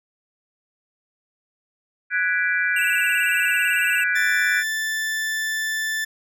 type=chord; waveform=sine; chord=G# half-diminished seventh; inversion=third; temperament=equal; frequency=1480 / 1661.2 / 1975.5 / 2349 Hz; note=F#6 / G#6 / B6 / D7; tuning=0 / 0 / 0 / 0 cents; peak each=-22 / -23 / -28 / -27 dBFS; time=2.1-4.64 s; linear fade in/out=50 ms
type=tone with vibrato; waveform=square; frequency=2704 Hz; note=E7; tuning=43 cents sharp; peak=-24 dBFS; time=2.76-4.04 s; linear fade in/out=5 ms; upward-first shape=square; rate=18 Hz; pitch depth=42 cents each way
type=tone; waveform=40% pulse; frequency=1760 Hz; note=A6; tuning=in tune; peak=-22 dBFS; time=4.15-6.05 s; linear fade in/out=10 ms
effects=none